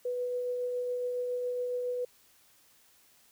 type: tone with tremolo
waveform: sine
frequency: 493.9 Hz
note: B4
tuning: in tune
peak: -29 dBFS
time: 0.05-2.05 s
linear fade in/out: 5 ms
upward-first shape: triangle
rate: 7.2 Hz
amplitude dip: 25%
effects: white hiss -63 dBFS RMS until 3.31 s